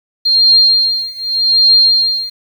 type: tone with tremolo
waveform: sine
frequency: 4202 Hz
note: C8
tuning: 7 cents sharp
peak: -4 dBFS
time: 0.25-2.3 s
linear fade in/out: 10 ms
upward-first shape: triangle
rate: 0.84 Hz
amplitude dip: 95%
effects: 7-bit